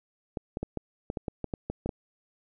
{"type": "clicks", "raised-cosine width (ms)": 2, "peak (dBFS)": -18, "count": 12, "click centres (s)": [0.372, 0.571, 0.63, 0.773, 1.101, 1.172, 1.282, 1.443, 1.538, 1.7, 1.86, 1.892], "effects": []}